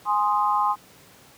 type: chord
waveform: sine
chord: Ab major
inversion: none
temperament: equal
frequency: 830.6 / 1046.5 / 1244.5 Hz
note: Ab5 / C6 / Eb6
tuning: 0 / 0 / 0 cents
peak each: -23 / -22 / -26 dBFS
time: 0.05-0.76 s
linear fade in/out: 50 ms
effects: pink hiss -51 dBFS RMS until 1.37 s + high-pass 100 Hz 12 dB/octave